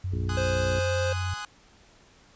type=tone with pitch glide; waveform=sine; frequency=92.5 to 91.7 Hz; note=F#2 to F#2; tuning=0 to -15 cents; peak=-27 dBFS; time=0.04-1.34 s; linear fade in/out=5 ms; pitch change=-15 cents; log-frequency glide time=0.34-1.16 s
type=harmonic tone; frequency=60.1 Hz; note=B1; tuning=46 cents flat; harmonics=1 / 2 / 3 / 4 / 5 / 6 / 7; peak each=-34 / -37 / -39 / -40 / -41 / -42 / -42 dBFS; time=0.12-0.8 s; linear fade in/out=10 ms
type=chord; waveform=sawtooth; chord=Ab dominant seventh; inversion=none; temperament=equal with one note detuned; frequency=830.6 / 1032.7 / 1244.5 / 1480 Hz; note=Ab5 / C6 / Eb6 / Gb6; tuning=0 / -23 / 0 / 0 cents; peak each=-36 / -40 / -34 / -34 dBFS; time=0.29-1.45 s; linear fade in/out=2 ms
type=tone; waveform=square; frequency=523.3 Hz; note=C5; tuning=in tune; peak=-27 dBFS; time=0.37-1.13 s; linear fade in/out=5 ms
effects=pink hiss -57 dBFS RMS until 2.35 s + resampled to 16000 Hz